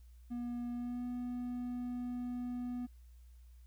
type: tone with pitch glide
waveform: triangle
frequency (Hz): 240.9 to 245.7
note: B3 to B3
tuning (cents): -43 to -9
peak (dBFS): -35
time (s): 0.3-2.87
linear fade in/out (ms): 20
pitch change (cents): +34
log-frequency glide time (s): 0.73-1.05
effects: added 60 Hz sine -54 dBFS peak until 3.66 s + white hiss -75 dBFS RMS until 3.66 s